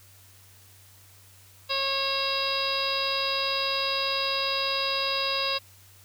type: harmonic tone with a mistuned harmonic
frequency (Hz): 545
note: C#5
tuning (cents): -29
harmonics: 1 / 2 / 3 / 4 / 5 / 6 / 7 / 8 / 9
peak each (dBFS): -33 / -32 / -39 / -40 / -32 / -37 / -31 / -40 / -31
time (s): 1.69-5.59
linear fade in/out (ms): 20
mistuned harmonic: 7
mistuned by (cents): +21
effects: added 96 Hz sine -55 dBFS peak until 6.04 s + white hiss -55 dBFS RMS until 6.04 s